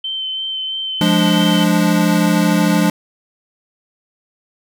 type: tone with vibrato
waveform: sine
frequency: 3089 Hz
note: G7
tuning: 26 cents flat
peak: -20 dBFS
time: 0.04-1.64 s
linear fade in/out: 5 ms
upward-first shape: sine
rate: 3 Hz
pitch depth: 14 cents each way
type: chord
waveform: square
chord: D diminished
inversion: first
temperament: equal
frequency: 174.61 / 207.7 / 293.7 Hz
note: F3 / Ab3 / D4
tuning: 0 / 0 / 0 cents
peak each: -16 / -17 / -18 dBFS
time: 1.01-2.9 s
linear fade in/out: 2 ms
effects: none